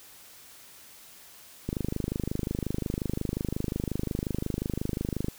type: click train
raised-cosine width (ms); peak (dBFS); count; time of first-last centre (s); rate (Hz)
3; -16; 93; 1.69-5.284; 25.6
effects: white hiss -51 dBFS RMS until 5.38 s